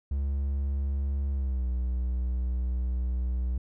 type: tone with pitch glide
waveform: triangle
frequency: 69.2 to 62.01 Hz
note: C#2 to B1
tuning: -2 to +8 cents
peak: -24 dBFS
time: 0.11-3.58 s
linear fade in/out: 5 ms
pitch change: -190 cents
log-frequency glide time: 1.3-1.67 s
effects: none